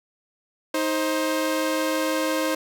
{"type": "tone pair together", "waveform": "sawtooth", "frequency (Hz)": [314, 528], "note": ["D#4", "C5"], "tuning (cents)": [16, 16], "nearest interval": "major sixth", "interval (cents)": 900, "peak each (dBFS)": -21, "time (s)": [0.74, 2.55], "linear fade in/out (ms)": 5, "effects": []}